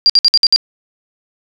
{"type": "tone bursts", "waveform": "sine", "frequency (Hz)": 4764, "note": "D8", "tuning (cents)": 24, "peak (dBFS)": -5, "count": 6, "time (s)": [0.06, 0.561], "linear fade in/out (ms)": 0, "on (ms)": 36, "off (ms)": 57, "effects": []}